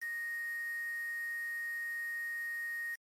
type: tone with quantisation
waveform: sine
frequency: 1864.7 Hz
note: A#6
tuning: in tune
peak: -36 dBFS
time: 0.01-2.96 s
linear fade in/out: 20 ms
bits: 8
effects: MP3 64 kbps